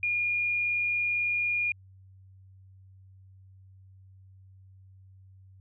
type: tone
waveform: sine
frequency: 2426 Hz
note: D#7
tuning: 44 cents flat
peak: -25 dBFS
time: 0.03-1.72 s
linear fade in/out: 2 ms
effects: added 95 Hz sine -51 dBFS peak until 5.6 s